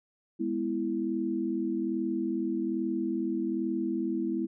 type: chord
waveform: sine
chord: E major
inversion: first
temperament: just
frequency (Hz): 206 / 247.2 / 329.6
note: G#3 / B3 / E4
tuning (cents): -14 / +2 / 0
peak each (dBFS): -34 / -33 / -30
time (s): 0.39-4.47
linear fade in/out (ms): 20
effects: none